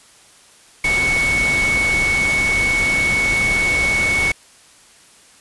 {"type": "tone in noise", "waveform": "sine", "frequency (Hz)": 2217, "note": "C#7", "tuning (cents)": 0, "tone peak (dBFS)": -15, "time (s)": [0.84, 4.32], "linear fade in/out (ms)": 5, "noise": "pink", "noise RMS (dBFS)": -24, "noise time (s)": [0.84, 4.32], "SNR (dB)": 6, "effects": ["white hiss -48 dBFS RMS until 5.4 s", "resampled to 24000 Hz"]}